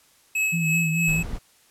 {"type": "tone with tremolo", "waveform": "square", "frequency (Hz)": 2578, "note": "E7", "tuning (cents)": -39, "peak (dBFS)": -20, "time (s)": [0.35, 1.23], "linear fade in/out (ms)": 5, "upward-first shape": "triangle", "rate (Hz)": 3.1, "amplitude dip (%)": 65}
{"type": "tone with vibrato", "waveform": "sine", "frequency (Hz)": 163, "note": "E3", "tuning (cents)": -19, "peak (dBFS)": -22, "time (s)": [0.52, 1.23], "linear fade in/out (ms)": 20, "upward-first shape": "sine", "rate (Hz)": 4.6, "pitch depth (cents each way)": 53}
{"type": "noise", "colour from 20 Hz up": "brown", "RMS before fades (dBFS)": -31, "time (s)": [1.07, 1.39], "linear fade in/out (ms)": 20}
{"effects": ["white hiss -58 dBFS RMS until 1.7 s", "low-pass 12000 Hz 12 dB/octave"]}